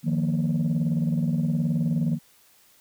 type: chord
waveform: sine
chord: Eb suspended second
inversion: none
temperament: equal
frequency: 155.56 / 174.61 / 233.1 Hz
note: Eb3 / F3 / Bb3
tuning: 0 / 0 / 0 cents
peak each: -23 / -25 / -25 dBFS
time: 0.03-2.19 s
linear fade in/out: 50 ms
effects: tanh soft clip ceiling -17 dBFS + white hiss -58 dBFS RMS until 2.8 s